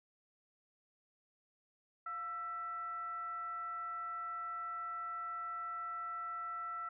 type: tone with frequency modulation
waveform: sine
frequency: 1333 Hz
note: E6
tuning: 19 cents sharp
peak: -39 dBFS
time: 2.06-6.89 s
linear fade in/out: 5 ms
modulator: 629 Hz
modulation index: 0.34
effects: none